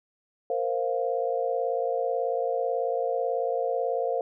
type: chord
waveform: sine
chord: Bb suspended second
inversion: none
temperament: just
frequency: 466.2 / 524.4 / 699.2 Hz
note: Bb4 / C5 / F5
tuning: 0 / +4 / +2 cents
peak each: -29 / -28 / -30 dBFS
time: 0.5-4.21 s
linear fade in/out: 2 ms
effects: none